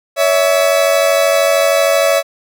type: tone pair together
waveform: 40% pulse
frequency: 563 / 656 Hz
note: C#5 / E5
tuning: +27 / -9 cents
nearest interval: minor third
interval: 264 cents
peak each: -12 dBFS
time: 0.16-2.23 s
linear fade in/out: 50 ms
effects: none